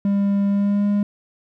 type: tone with pitch glide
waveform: triangle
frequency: 200 to 204.2 Hz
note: G3 to G#3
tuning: +35 to -29 cents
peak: -14 dBFS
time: 0.05-1.03 s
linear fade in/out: 2 ms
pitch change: +36 cents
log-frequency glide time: 0.48-0.87 s
effects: none